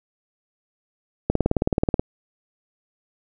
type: click train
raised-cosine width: 2 ms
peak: -5 dBFS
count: 14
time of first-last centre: 1.3-1.995 s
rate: 18.7 Hz
effects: none